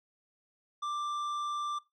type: tone with tanh clipping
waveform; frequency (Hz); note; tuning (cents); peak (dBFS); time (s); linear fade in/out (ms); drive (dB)
sine; 1180; D6; +8; -34; 0.82-1.79; 10; 10
effects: noise-tail reverb RT60 0.2 s tail -18 dB re dry